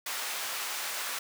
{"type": "high-pass noise", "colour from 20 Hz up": "pink", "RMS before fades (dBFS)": -35, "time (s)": [0.06, 1.19], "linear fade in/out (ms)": 5, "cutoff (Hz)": 1000, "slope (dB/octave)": 12, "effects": []}